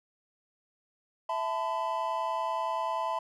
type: chord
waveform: triangle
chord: E suspended fourth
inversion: none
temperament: equal with one note detuned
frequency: 659.3 / 880 / 1010.3 Hz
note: E5 / A5 / B5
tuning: 0 / 0 / +39 cents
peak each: -33 / -32 / -30 dBFS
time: 1.29-3.19 s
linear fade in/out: 5 ms
effects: none